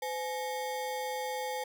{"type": "ring-modulated tone", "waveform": "square", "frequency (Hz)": 677, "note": "E5", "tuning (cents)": 46, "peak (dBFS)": -31, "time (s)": [0.02, 1.64], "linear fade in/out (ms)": 5, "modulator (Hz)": 168, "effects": []}